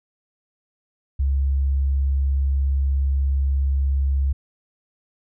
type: tone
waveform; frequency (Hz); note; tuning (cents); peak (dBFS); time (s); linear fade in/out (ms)
sine; 68.4; C#2; -23; -17; 1.19-4.33; 10
effects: none